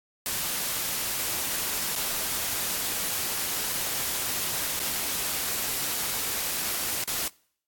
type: noise with dropouts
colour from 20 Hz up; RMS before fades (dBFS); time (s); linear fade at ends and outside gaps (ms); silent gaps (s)
white; -29; 0.26-7.28; 1; 1.952-1.96 / 4.794-4.8 / 7.039-7.076
effects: noise-tail reverb RT60 0.6 s tail -25 dB re dry + AAC 64 kbps